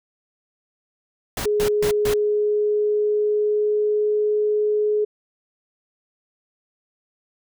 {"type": "noise bursts", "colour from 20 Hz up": "pink", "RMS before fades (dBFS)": -27, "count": 4, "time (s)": [1.37, 2.138], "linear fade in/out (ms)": 2, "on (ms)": 87, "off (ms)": 140}
{"type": "tone with pitch glide", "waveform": "sine", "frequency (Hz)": [418.4, 421.8], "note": ["G#4", "G#4"], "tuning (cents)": [13, 27], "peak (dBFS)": -17, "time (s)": [1.45, 5.05], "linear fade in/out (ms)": 10, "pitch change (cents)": 14, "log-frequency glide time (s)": [2.03, 4.23]}
{"effects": []}